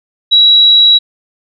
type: tone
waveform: sine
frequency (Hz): 3887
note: B7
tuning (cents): -28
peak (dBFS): -3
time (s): 0.31-0.99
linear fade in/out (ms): 20
effects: none